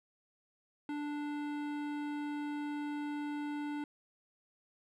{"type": "tone with hard clipping", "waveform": "sine", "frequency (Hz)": 293.7, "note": "D4", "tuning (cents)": 0, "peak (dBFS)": -38, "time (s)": [0.89, 3.84], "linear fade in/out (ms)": 2, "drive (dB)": 16, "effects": []}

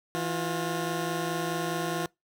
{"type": "tone pair together", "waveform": "15% pulse", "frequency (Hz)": [165.32, 355.4], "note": ["E3", "F4"], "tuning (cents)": [5, 30], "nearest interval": "octave + minor second", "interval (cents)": 1325, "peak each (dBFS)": -25, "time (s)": [0.15, 2.06], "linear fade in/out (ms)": 0, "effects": ["noise-tail reverb RT60 0.2 s tail -25 dB re dry"]}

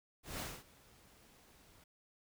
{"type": "noise with ADSR envelope", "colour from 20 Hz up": "pink", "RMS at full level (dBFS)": -41, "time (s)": [0.23, 1.84], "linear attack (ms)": 160, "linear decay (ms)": 240, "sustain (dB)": -23, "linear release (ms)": 4, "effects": []}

